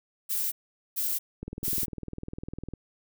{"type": "noise bursts", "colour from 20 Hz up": "violet", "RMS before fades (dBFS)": -29, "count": 3, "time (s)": [0.29, 1.86], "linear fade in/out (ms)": 20, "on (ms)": 230, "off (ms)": 440}
{"type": "click train", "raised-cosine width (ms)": 3, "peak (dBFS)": -23, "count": 27, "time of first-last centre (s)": [1.43, 2.737], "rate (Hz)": 19.9}
{"effects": []}